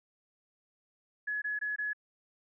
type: tone bursts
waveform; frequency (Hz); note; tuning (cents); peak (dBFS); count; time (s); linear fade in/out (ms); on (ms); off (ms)
sine; 1694; G#6; +34; -31; 4; 1.27-1.933; 10; 150; 21
effects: none